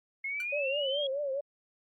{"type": "exponential sweep", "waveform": "sine", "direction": "up", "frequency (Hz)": [2150, 3322], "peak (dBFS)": -32, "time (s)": [0.24, 1.07], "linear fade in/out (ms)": 5}
{"type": "tone with exponential decay", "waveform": "sawtooth", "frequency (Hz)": 1480, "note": "F#6", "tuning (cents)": 0, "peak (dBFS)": -36, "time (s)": [0.4, 0.49], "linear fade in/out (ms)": 2, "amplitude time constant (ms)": 18}
{"type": "tone with vibrato", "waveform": "sine", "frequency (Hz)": 559, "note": "C#5", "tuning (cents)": 14, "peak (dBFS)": -30, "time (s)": [0.52, 1.41], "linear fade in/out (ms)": 10, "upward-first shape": "triangle", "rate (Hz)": 4.7, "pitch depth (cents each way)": 120}
{"effects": ["Opus 48 kbps"]}